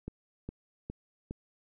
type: click train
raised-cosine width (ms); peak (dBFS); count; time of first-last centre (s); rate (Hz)
3; -25; 4; 0.08-1.31; 2.44
effects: none